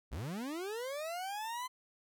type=linear sweep; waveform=40% pulse; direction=up; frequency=48.04 to 1029 Hz; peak=-37 dBFS; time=0.11-1.68 s; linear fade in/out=20 ms; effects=none